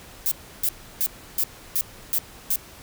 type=noise bursts; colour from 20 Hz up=violet; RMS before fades=-22 dBFS; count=7; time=0.26-2.558 s; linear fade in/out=0 ms; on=54 ms; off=320 ms; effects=pink hiss -45 dBFS RMS until 2.82 s